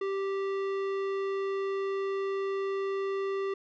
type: tone with tanh clipping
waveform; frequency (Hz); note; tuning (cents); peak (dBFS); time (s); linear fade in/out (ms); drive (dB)
sine; 391; G4; -4; -31; 0.01-3.54; 5; 15
effects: none